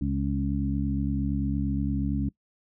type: harmonic tone with a mistuned harmonic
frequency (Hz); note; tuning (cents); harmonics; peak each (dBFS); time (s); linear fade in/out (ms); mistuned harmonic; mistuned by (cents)
68.7; C#2; -15; 1 / 2 / 3 / 4; -30 / -30 / -30 / -30; 0.01-2.29; 5; 4; +24
effects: noise-tail reverb RT60 0.1 s tail -21 dB re dry